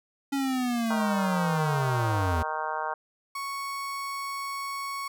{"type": "linear sweep", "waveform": "square", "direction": "down", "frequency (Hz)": [280, 77.7], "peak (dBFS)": -26, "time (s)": [0.32, 2.43], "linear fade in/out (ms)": 10}
{"type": "harmonic tone", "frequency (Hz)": 155.56, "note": "D#3", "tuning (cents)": 0, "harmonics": [3, 4, 5, 6, 7, 8, 9, 10], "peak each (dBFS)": [-41, -37, -35, -33, -35, -40, -39, -39], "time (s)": [0.9, 2.94], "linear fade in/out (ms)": 5}
{"type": "tone", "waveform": "35% pulse", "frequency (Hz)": 1108.7, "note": "C#6", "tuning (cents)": 0, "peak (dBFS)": -30, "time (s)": [3.35, 5.08], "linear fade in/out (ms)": 5}
{"effects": []}